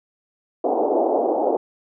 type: band-pass noise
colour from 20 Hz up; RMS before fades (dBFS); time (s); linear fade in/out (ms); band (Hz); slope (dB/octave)
white; -20; 0.64-1.57; 5; 280 to 790; 48
effects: none